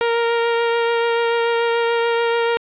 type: tone with vibrato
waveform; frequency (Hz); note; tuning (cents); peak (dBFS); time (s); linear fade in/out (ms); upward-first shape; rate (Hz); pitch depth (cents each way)
sawtooth; 466.2; A#4; 0; -12; 0.01-2.57; 0; triangle; 6.9; 14
effects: resampled to 8000 Hz + 9-bit